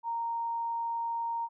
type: tone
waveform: sine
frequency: 928 Hz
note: A#5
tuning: 8 cents flat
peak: -30 dBFS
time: 0.03-1.49 s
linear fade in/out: 50 ms
effects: none